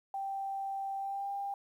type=tone with pitch glide; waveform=sine; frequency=783 to 797.6 Hz; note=G5 to G5; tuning=-2 to +30 cents; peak=-34 dBFS; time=0.14-1.54 s; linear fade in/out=2 ms; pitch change=+32 cents; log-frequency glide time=0.98-1.3 s; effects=11-bit